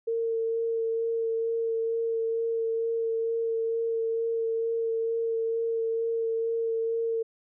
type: tone with vibrato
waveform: sine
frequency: 455.5 Hz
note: A#4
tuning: 40 cents flat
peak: -25 dBFS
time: 0.07-7.23 s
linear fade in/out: 10 ms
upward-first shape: sine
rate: 2.2 Hz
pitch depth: 12 cents each way
effects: none